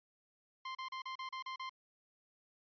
sawtooth tone bursts, 1046.5 Hz, C6, in tune, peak -37 dBFS, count 8, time 0.65-1.695 s, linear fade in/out 5 ms, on 100 ms, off 35 ms, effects resampled to 11025 Hz

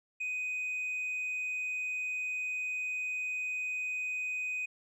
triangle tone with tanh clipping, 2500 Hz, D#7, 8 cents sharp, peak -33 dBFS, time 0.2-4.66 s, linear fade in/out 10 ms, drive 6 dB, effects none

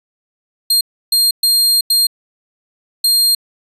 sawtooth tone bursts at uneven times, 4200 Hz, C8, 6 cents sharp, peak -7 dBFS, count 5, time 0.7-0.81 / 1.12-1.31 / 1.43-1.81 / 1.9-2.07 / 3.04-3.35 s, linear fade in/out 5 ms, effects resampled to 32000 Hz

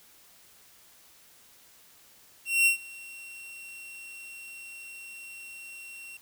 45% pulse tone with ADSR envelope, 2731 Hz, F7, 39 cents flat, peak -18 dBFS, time 2.45-6.17 s, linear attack 210 ms, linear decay 110 ms, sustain -24 dB, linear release 3 ms, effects white hiss -57 dBFS RMS until 6.21 s

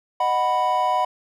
triangle chord, B major, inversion first, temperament just, 617.4 / 740.8 / 987.8 Hz, D#5 / F#5 / B5, -14 / +2 / 0 cents, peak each -25 / -20 / -19 dBFS, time 0.2-1.05 s, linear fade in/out 5 ms, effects none

